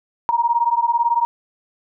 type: beating tone pair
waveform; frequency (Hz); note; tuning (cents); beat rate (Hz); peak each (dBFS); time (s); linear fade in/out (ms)
sine; 933 / 951; A#5 / A#5; +1 / +34; 18; -18 / -18; 0.29-1.25; 0
effects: none